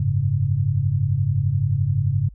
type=chord; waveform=sine; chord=F# suspended second; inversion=none; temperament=just; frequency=92.5 / 104.06 / 138.75 Hz; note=F#2 / G#2 / C#3; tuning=0 / +4 / +2 cents; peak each=-25 / -21 / -21 dBFS; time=0-2.29 s; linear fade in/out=5 ms; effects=added 50 Hz sine -40 dBFS peak until 2.34 s